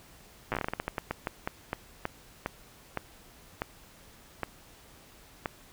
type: slowing click train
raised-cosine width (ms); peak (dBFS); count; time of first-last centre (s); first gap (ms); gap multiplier
0.5; -15; 23; 0.52-5.458; 8; 1.26
effects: pink hiss -55 dBFS RMS until 5.72 s